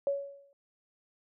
sine tone with exponential decay, 560 Hz, C#5, 18 cents sharp, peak -24 dBFS, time 0.07-0.53 s, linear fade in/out 1 ms, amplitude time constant 99 ms, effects none

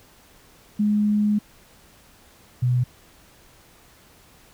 sine tone pair in turn, 209 / 124.27 Hz, G#3 / B2, +11 / +11 cents, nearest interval major sixth, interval 900 cents, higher first, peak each -17 dBFS, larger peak neither, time 0.79-1.39 / 2.62-2.84 s, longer first, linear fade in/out 10 ms, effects pink hiss -53 dBFS RMS until 4.53 s

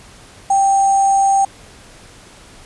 sine tone with sample-and-hold, 784 Hz, G5, in tune, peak -10 dBFS, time 0.5-1.45 s, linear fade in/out 5 ms, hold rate 7350 Hz, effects pink hiss -42 dBFS RMS until 2.65 s + resampled to 24000 Hz

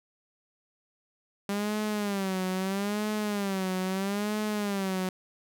sawtooth tone with vibrato, 198.8 Hz, G3, 25 cents sharp, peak -24 dBFS, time 1.49-5.09 s, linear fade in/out 2 ms, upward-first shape sine, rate 0.77 Hz, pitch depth 120 cents each way, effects none

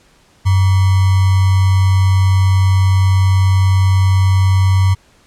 sine tone with sample-and-hold, 95 Hz, F#2, 46 cents sharp, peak -8 dBFS, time 0.45-4.95 s, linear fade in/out 20 ms, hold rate 1050 Hz, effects pink hiss -51 dBFS RMS until 5.26 s + low-pass 9000 Hz 12 dB/octave

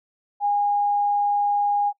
sine tone, 818 Hz, G#5, 26 cents flat, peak -18 dBFS, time 0.4-1.93 s, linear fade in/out 50 ms, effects noise-tail reverb RT60 0.1 s tail -22 dB re dry

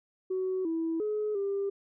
sine tone with pitch steps, 374.1 / 327.1 / 423.8 / 397.2 Hz, F#4 / E4 / G#4 / G4, +19 / -13 / +35 / +23 cents, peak -27 dBFS, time 0.3-1.7 s, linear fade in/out 10 ms, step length 350 ms, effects tanh soft clip ceiling -24 dBFS

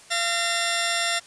10% pulse tone pair together, 686.2 / 1824 Hz, F5 / A#6, -31 / -38 cents, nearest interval octave + perfect fourth, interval 1693 cents, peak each -16 dBFS, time 0.1-1.2 s, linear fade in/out 20 ms, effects white hiss -49 dBFS RMS until 1.26 s + resampled to 22050 Hz

